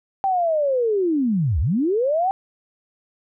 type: linear two-way sweep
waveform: sine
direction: down then up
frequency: 789 to 61.74 to 789 Hz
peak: -17 dBFS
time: 0.24-2.31 s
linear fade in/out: 0 ms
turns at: 1.6 s
effects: none